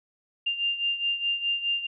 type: beating tone pair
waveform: sine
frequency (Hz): 2794 / 2798.8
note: F7 / F7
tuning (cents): 0 / +3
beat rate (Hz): 4.8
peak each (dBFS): -26 / -31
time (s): 0.46-1.87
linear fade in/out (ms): 10
effects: none